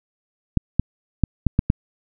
clicks, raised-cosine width 5 ms, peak -3 dBFS, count 6, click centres 0.573 / 0.796 / 1.237 / 1.467 / 1.591 / 1.701 s, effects none

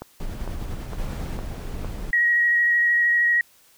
click train, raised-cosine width 1 ms, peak -19 dBFS, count 5, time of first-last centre 0.02-1.846 s, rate 2.19 Hz
brown noise with tremolo, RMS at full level -29 dBFS, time 0.2-1.37 s, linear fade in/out 2 ms, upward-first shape sine, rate 10 Hz, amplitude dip 35%
brown noise, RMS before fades -31 dBFS, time 0.98-2.11 s, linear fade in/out 5 ms
sine tone with vibrato, 1900 Hz, A#6, 33 cents sharp, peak -16 dBFS, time 2.13-3.41 s, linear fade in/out 2 ms, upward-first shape square, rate 13 Hz, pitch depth 10 cents each way
effects white hiss -56 dBFS RMS until 3.77 s

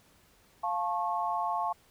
sine chord, F augmented, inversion none, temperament just, 698.5 / 873.1 / 1091.3 Hz, F5 / A5 / C#6, 0 / -14 / -27 cents, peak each -33 / -32 / -33 dBFS, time 0.63-1.73 s, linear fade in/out 10 ms, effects pink hiss -63 dBFS RMS until 1.9 s

